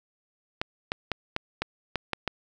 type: clicks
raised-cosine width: 0.3 ms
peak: -11 dBFS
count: 8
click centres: 0.615 / 0.919 / 1.117 / 1.364 / 1.62 / 1.957 / 2.133 / 2.277 s
effects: none